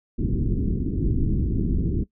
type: low-pass noise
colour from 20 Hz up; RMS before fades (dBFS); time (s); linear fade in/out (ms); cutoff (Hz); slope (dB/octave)
pink; -23; 0.18-2.04; 10; 360; 48
effects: noise-tail reverb RT60 0.1 s tail -18 dB re dry

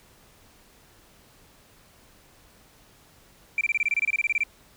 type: tone bursts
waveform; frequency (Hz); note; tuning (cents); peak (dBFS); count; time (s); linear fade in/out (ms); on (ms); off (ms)
sine; 2349; D7; 0; -19; 16; 3.58-4.435; 2; 30; 25
effects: tanh soft clip ceiling -16 dBFS + pink hiss -56 dBFS RMS until 4.76 s

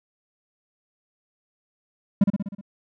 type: tone with echo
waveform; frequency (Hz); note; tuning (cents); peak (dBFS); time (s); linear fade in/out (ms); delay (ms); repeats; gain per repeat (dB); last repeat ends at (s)
triangle; 199.6; G3; +32; -10; 2.21-2.24; 5; 62; 6; -4; 2.612
effects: none

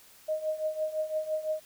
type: tone with tremolo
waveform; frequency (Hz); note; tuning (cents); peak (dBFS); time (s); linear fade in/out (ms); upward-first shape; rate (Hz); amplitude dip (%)
sine; 622.3; D#5; 0; -25; 0.28-1.6; 10; triangle; 5.9; 85
effects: white hiss -56 dBFS RMS until 1.65 s

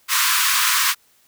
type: high-pass noise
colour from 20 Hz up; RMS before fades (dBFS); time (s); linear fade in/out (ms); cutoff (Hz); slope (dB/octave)
pink; -18; 0.08-0.95; 50; 990; 96
effects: white hiss -58 dBFS RMS until 1.27 s

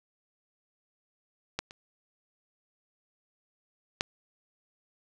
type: clicks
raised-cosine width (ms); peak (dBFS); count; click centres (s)
0.2; -13 / -28 / -9; 3; 1.59 / 1.709 / 4.009
effects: none

